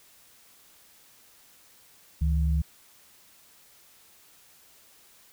sine tone pair together, 70.78 / 160 Hz, C#2 / D#3, +37 / +49 cents, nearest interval octave + major second, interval 1412 cents, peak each -22 / -29 dBFS, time 2.21-2.62 s, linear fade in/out 10 ms, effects white hiss -57 dBFS RMS until 5.32 s

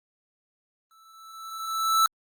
square tone with exponential growth, 1318.5 Hz, E6, in tune, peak -17 dBFS, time 0.91-2.06 s, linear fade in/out 1 ms, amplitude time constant 250 ms, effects Opus 32 kbps

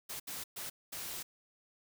white noise bursts at uneven times, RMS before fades -42 dBFS, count 4, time 0.09-0.2 / 0.27-0.44 / 0.56-0.7 / 0.92-1.23 s, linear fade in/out 10 ms, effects none

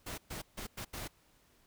pink noise bursts at uneven times, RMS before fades -42 dBFS, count 5, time 0.06-0.18 / 0.3-0.42 / 0.57-0.67 / 0.77-0.85 / 0.93-1.08 s, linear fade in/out 10 ms, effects pink hiss -68 dBFS RMS until 1.66 s

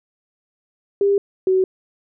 sine tone pair in turn, 400 / 375.8 Hz, G4 / F#4, +35 / +27 cents, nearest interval minor second, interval 108 cents, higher first, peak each -13 dBFS, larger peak neither, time 1.01-1.18 / 1.47-1.64 s, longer neither, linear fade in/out 2 ms, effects none

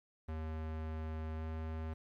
square tone with pitch glide, 79 to 79.64 Hz, D#2 to D#2, +27 to +41 cents, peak -39 dBFS, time 0.28-1.94 s, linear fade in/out 10 ms, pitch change +14 cents, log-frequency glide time 1.36-1.43 s, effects low-pass 2000 Hz 12 dB/octave + 12-bit

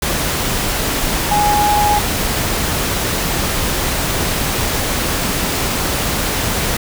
sine tone in noise, 830.6 Hz, G#5, in tune, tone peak -12 dBFS, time 1.31-1.99 s, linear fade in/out 5 ms, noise pink, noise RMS -18 dBFS, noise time 0.02-6.77 s, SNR +3 dB, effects none

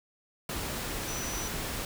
sine tone in noise, 5920 Hz, F#8, in tune, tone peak -38 dBFS, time 1.08-1.48 s, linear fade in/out 2 ms, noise pink, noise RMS -35 dBFS, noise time 0.49-1.85 s, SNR -6 dB, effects none

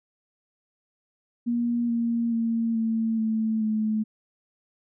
sine tone with pitch steps, 237.5 / 233.2 / 228.9 / 224.7 / 220.6 / 216.5 Hz, A#3 / A#3 / A#3 / A3 / A3 / A3, +33 / +1 / -31 / +37 / +5 / -28 cents, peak -22 dBFS, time 1.46-4.04 s, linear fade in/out 20 ms, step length 430 ms, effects none

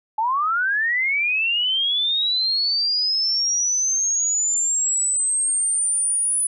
sine linear sweep, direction up, 848 to 9970 Hz, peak -18 dBFS, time 0.18-6.47 s, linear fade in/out 5 ms, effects none

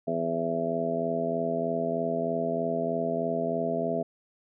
harmonic tone, 83.2 Hz, E2, 17 cents sharp, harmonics 2 / 3 / 4 / 5 / 6 / 7 / 8, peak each -36 / -33 / -41 / -33 / -37 / -38 / -29 dBFS, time 0.07-4.03 s, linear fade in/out 10 ms, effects none

